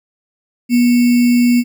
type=tone with sample-and-hold; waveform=sine; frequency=242 Hz; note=B3; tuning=35 cents flat; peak=-8 dBFS; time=0.69-1.64 s; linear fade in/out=50 ms; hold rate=2450 Hz; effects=none